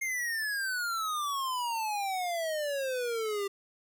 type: exponential sweep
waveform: square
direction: down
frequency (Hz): 2138 to 392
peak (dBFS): -31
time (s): 0.01-3.48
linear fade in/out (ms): 10
effects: 11-bit